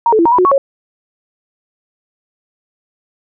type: tone with pitch steps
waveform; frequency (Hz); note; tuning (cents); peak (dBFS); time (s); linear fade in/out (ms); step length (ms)
sine; 935 / 435.4 / 336.2 / 935 / 989 / 364.4 / 1111 / 550; A#5 / A4 / E4 / A#5 / B5 / F#4 / C#6 / C#5; +5 / -18 / +34 / +5 / +2 / -26 / +4 / -14; -7; 0.06-0.58; 2; 65
effects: none